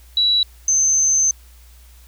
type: tone pair in turn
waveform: sine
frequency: 3920 / 6223 Hz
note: B7 / G8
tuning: -14 / -14 cents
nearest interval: minor sixth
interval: 800 cents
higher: second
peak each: -13 dBFS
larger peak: neither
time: 0.17-0.43 / 0.68-1.31 s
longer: second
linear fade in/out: 2 ms
effects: added 60 Hz sine -43 dBFS peak until 2.07 s + white hiss -52 dBFS RMS until 2.07 s